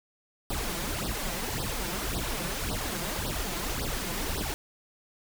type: noise with flanger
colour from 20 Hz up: pink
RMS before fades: -32 dBFS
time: 0.5-4.54 s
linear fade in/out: 0 ms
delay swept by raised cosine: 0.21 to 5.91 ms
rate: 1.8 Hz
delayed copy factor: +1
effects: none